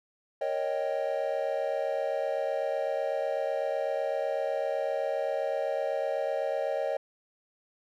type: chord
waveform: triangle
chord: Eb dominant seventh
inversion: second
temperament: equal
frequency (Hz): 466.2 / 554.4 / 622.3 / 784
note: Bb4 / Db5 / Eb5 / G5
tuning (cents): 0 / 0 / 0 / 0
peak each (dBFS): -35 / -29 / -30 / -35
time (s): 0.41-6.97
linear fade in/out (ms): 5
effects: none